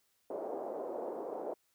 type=band-pass noise; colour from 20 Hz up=pink; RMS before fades=-40 dBFS; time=0.3-1.54 s; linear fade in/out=5 ms; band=380 to 700 Hz; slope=24 dB/octave; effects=white hiss -75 dBFS RMS until 1.74 s